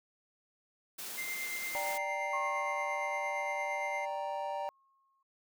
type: high-pass noise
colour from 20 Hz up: white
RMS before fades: -42 dBFS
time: 0.98-1.98 s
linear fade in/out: 10 ms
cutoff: 190 Hz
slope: 12 dB/octave
type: tone with tremolo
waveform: triangle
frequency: 2093 Hz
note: C7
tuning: in tune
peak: -34 dBFS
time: 1.17-4.06 s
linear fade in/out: 20 ms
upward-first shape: sine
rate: 8.7 Hz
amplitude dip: 35%
type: chord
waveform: triangle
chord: G minor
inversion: second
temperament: equal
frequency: 587.3 / 784 / 932.3 Hz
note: D5 / G5 / Bb5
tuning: 0 / 0 / 0 cents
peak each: -37 dBFS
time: 1.75-4.69 s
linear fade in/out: 0 ms
type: tone with exponential decay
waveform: sine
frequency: 1082 Hz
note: C#6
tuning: 42 cents flat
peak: -33 dBFS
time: 2.33-5.23 s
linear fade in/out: 5 ms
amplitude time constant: 630 ms
effects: none